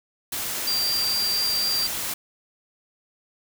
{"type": "tone in noise", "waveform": "sine", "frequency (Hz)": 4726, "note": "D8", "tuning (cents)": 10, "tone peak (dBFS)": -22, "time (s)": [0.67, 1.87], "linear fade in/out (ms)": 5, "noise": "white", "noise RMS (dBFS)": -29, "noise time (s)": [0.32, 2.14], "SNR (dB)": 4, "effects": []}